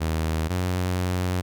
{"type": "tone pair in turn", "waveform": "sawtooth", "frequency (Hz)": [79.7, 90.87], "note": ["D#2", "F#2"], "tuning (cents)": [42, -31], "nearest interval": "major second", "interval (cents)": 227, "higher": "second", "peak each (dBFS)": [-19, -19], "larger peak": "neither", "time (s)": [[0, 0.49], [0.49, 1.42]], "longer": "second", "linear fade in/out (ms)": 20, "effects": []}